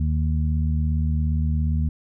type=harmonic tone; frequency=77.3 Hz; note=D#2; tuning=11 cents flat; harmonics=1 / 2 / 3; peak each=-20 / -26 / -30 dBFS; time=0-1.89 s; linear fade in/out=5 ms; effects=none